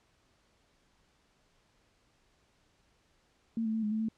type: tone with pitch steps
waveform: sine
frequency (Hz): 226.9 / 219.6 / 222.5 / 210.8 / 218.5 / 221.9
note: A#3 / A3 / A3 / G#3 / A3 / A3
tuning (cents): -47 / -3 / +20 / +26 / -12 / +15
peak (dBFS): -29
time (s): 3.57-4.086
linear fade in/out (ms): 2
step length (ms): 86
effects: pink hiss -70 dBFS RMS until 4.17 s + low-pass 7000 Hz 12 dB/octave